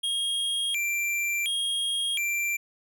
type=tone with vibrato; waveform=square; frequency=2772 Hz; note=F7; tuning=14 cents flat; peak=-26 dBFS; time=0.03-2.57 s; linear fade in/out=10 ms; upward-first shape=square; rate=0.7 Hz; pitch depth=280 cents each way; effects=none